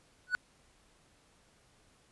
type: tone with exponential growth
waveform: triangle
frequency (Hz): 1480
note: F#6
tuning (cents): 0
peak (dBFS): -21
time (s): 0.27-0.35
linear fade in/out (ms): 0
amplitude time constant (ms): 17
effects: pink hiss -66 dBFS RMS until 2.11 s + resampled to 24000 Hz